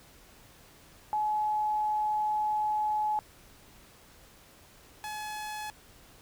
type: tone pair in turn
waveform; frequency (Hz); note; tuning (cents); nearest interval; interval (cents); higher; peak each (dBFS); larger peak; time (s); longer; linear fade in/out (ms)
sine / sawtooth; 850 / 850; G#5 / G#5; +40 / +40; unison; 0; neither; -26 / -32; first; 1.13-3.19 / 5.04-5.7; first; 0
effects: pink hiss -56 dBFS RMS until 6.21 s